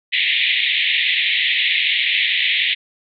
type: band-pass noise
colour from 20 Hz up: pink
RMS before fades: -18 dBFS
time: 0.12-2.75 s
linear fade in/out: 20 ms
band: 1900 to 3800 Hz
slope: 96 dB/octave
effects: none